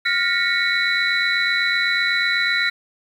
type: tone cluster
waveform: sine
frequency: 1409 / 1840 / 1928 / 2213 / 3962 Hz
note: F6 / A#6 / B6 / C#7 / B7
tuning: +15 / -23 / -42 / -3 / +5 cents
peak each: -23 dBFS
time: 0.05-2.7 s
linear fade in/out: 10 ms
effects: tanh soft clip ceiling -8 dBFS + 8-bit